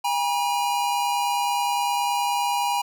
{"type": "tone pair together", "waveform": "square", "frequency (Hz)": [811, 960.6], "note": ["G#5", "B5"], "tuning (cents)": [-41, -48], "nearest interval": "minor third", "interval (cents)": 293, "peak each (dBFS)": [-25, -25], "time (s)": [0.04, 2.82], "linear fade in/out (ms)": 10, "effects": []}